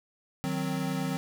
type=chord; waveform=square; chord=C diminished; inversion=first; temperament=equal; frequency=155.56 / 185 / 261.6 Hz; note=Eb3 / Gb3 / C4; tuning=0 / 0 / 0 cents; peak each=-34 dBFS; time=0.44-1.17 s; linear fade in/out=0 ms; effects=10-bit